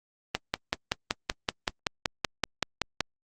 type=click train; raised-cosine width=0.2 ms; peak=-7 dBFS; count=15; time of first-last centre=0.35-3.007 s; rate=5.27 Hz; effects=Opus 32 kbps

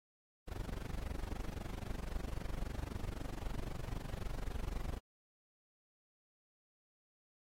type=noise with amplitude modulation; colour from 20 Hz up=brown; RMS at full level=-37 dBFS; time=0.47-4.99 s; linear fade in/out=20 ms; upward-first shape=sine; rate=23.8 Hz; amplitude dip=95%; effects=AAC 48 kbps

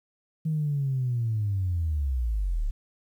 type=linear sweep; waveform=sine; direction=down; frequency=160 to 32.7 Hz; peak=-23 dBFS; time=0.45-2.71 s; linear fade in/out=10 ms; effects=tanh soft clip ceiling -19 dBFS + 10-bit

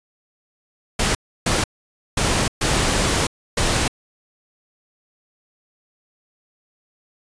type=noise bursts at uneven times; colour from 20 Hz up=pink; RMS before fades=-19 dBFS; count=5; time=0.99-1.15 / 1.46-1.64 / 2.17-2.48 / 2.61-3.27 / 3.57-3.88 s; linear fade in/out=5 ms; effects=resampled to 22050 Hz

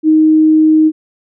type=tone; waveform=sine; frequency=312.5 Hz; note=D#4; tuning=8 cents sharp; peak=-5 dBFS; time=0.03-0.92 s; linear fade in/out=50 ms; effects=none

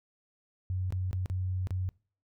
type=tone with dropouts; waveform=sine; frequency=92.5 Hz; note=F#2; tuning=in tune; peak=-29 dBFS; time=0.7-1.89 s; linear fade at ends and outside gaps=0 ms; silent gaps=0.905-0.924 / 1.111-1.13 / 1.259-1.299 / 1.671-1.707 s; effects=noise-tail reverb RT60 0.4 s tail -23 dB re dry

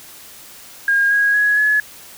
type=tone with pitch steps; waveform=sine; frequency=1620 / 1646.4 / 1673.3 / 1700.5 Hz; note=G#6 / G#6 / G#6 / G#6; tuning=-43 / -16 / +13 / +40 cents; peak=-12 dBFS; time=0.88-1.8 s; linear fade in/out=2 ms; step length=230 ms; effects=white hiss -40 dBFS RMS until 2.17 s

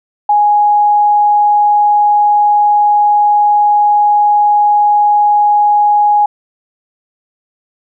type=tone; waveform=sine; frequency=830.6 Hz; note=G#5; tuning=in tune; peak=-6 dBFS; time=0.29-6.26 s; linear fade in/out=5 ms; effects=none

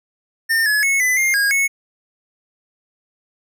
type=tone with pitch steps; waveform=square; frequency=1812 / 1701 / 2194 / 2007 / 2117 / 1633 / 2200 Hz; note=A#6 / G#6 / C#7 / B6 / C7 / G#6 / C#7; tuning=-50 / +41 / -18 / +27 / +20 / -30 / -14 cents; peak=-15 dBFS; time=0.49-1.68 s; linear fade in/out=20 ms; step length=170 ms; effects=none

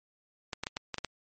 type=clicks; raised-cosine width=0.2 ms; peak=-16 dBFS; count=7; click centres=0.532 / 0.636 / 0.669 / 0.769 / 0.943 / 0.983 / 1.047 s; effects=MP3 32 kbps

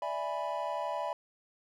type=chord; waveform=triangle; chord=E dominant seventh; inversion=third; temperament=equal; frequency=587.3 / 659.3 / 830.6 / 987.8 Hz; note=D5 / E5 / G#5 / B5; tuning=0 / 0 / 0 / 0 cents; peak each=-36 / -36 / -37 / -35 dBFS; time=0.02-1.13 s; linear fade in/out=2 ms; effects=none

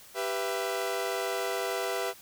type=chord; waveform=sawtooth; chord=E minor; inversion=first; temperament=equal with one note detuned; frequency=392 / 493.9 / 669.6 Hz; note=G4 / B4 / E5; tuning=0 / 0 / +27 cents; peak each=-30 dBFS; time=0.14-2.14 s; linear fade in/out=50 ms; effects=white hiss -52 dBFS RMS until 2.21 s

